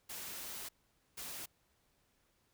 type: noise bursts at uneven times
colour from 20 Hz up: white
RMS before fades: -45 dBFS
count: 2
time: 0.09-0.69 / 1.17-1.46 s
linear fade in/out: 10 ms
effects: pink hiss -75 dBFS RMS until 2.53 s